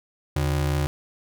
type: ring-modulated tone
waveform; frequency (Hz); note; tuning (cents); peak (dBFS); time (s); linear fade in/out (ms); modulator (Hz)
square; 110.9; A2; +14; -19; 0.36-0.87; 0; 32.6
effects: none